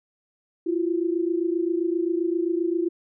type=tone pair together; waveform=sine; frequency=335.1 / 362.7 Hz; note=E4 / F#4; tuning=+29 / -34 cents; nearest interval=minor second; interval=137 cents; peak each=-23 / -26 dBFS; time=0.66-2.89 s; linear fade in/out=10 ms; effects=none